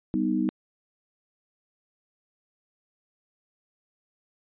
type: chord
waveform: sine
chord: G augmented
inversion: none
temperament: equal with one note detuned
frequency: 196 / 248.1 / 311.1 Hz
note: G3 / B3 / D#4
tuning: 0 / +8 / 0 cents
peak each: -28 / -27 / -26 dBFS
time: 0.14-0.49 s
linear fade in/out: 0 ms
effects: resampled to 8000 Hz